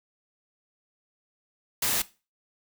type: noise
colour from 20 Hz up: white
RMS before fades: -26 dBFS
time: 1.82-2.02 s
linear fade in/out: 5 ms
effects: noise-tail reverb RT60 0.3 s tail -18 dB re dry